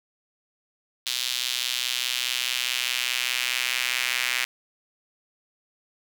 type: tone with high-pass filter sweep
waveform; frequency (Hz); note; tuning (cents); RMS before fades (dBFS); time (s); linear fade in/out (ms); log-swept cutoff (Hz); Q
square; 62.4; B1; +19; -27; 1.06-4.45; 5; 3600 to 2200; 2.1
effects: none